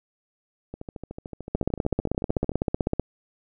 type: two click trains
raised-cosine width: 2 ms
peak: -22 / -9 dBFS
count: 25 / 24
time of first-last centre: 0.74-2.518 / 1.55-2.997 s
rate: 13.5 / 15.9 Hz
effects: none